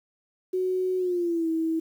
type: tone with pitch glide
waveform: sine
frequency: 370 to 324 Hz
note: F#4 to E4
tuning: 0 to -30 cents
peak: -23 dBFS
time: 0.53-1.8 s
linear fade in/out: 10 ms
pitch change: -230 cents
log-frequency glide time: 0.98-1.49 s
effects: 9-bit